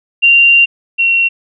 sine tone pair in turn, 2771 / 2734 Hz, F7 / F7, -14 / -37 cents, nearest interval unison, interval 23 cents, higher first, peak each -4 / -8 dBFS, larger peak first, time 0.22-0.66 / 0.98-1.29 s, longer first, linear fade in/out 20 ms, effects none

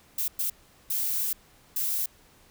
violet noise bursts at uneven times, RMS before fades -28 dBFS, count 4, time 0.18-0.28 / 0.39-0.5 / 0.9-1.33 / 1.76-2.06 s, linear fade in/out 5 ms, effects pink hiss -58 dBFS RMS until 2.5 s

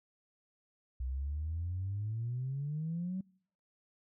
sine exponential sweep, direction up, 61.9 to 191.7 Hz, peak -33 dBFS, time 1-3.21 s, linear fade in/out 5 ms, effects noise-tail reverb RT60 0.6 s tail -26 dB re dry + tanh soft clip ceiling -29 dBFS

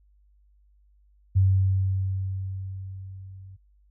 sine tone with level ramp, 95.5 Hz, G2, 45 cents flat, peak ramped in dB -15 to -42 dBFS, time 1.35-3.57 s, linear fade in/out 20 ms, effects added 50 Hz sine -57 dBFS peak until 3.9 s

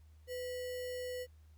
sine tone with sample-and-hold, 501 Hz, B4, 25 cents sharp, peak -38 dBFS, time 0.27-1.27 s, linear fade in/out 50 ms, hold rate 2450 Hz, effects added 77 Hz sine -57 dBFS peak until 1.57 s + pink hiss -75 dBFS RMS until 1.57 s

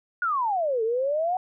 sine exponential two-way sweep, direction down then up, 1478 to 434.5 to 753 Hz, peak -22 dBFS, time 0.22-1.37 s, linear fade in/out 2 ms, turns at 0.83 s, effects none

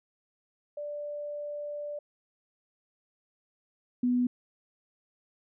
sine tone pair in turn, 587.3 / 246.9 Hz, D5 / B3, 0 / 0 cents, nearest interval octave + minor third, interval 1500 cents, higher first, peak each -34 / -23 dBFS, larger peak second, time 0.77-1.99 / 4.03-4.27 s, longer first, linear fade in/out 5 ms, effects none

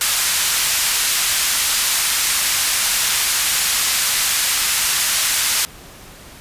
white band-pass noise, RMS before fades -18 dBFS, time 0.01-5.65 s, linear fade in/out 0 ms, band 1200 to 11000 Hz, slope 12 dB/octave, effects pink hiss -40 dBFS RMS until 6.4 s + resampled to 32000 Hz

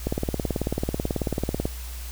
click train, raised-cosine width 2 ms, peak -11 dBFS, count 30, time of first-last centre 0.07-1.655 s, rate 18.3 Hz, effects added 60 Hz sine -33 dBFS peak until 2.11 s + white hiss -42 dBFS RMS until 2.11 s

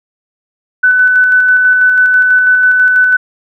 sine tone with tremolo, 1500 Hz, F#6, 23 cents sharp, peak -4 dBFS, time 0.83-3.17 s, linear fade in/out 10 ms, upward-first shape square, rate 6.1 Hz, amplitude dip 25%, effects none

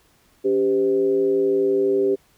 sine tone with frequency modulation, 394.3 Hz, G4, 10 cents sharp, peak -16 dBFS, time 0.44-2.16 s, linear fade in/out 20 ms, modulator 112 Hz, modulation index 0.64, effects pink hiss -59 dBFS RMS until 2.37 s

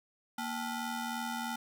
25% pulse ring-modulated tone, 553 Hz, C#5, 4 cents flat, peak -28 dBFS, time 0.38-1.56 s, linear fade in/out 5 ms, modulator 318 Hz, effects none

